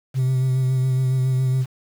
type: tone with vibrato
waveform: sine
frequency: 130 Hz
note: C3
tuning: 11 cents flat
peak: -14 dBFS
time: 0.14-1.66 s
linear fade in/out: 50 ms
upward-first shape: sine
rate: 7.2 Hz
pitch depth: 25 cents each way
effects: tanh soft clip ceiling -16 dBFS + 7-bit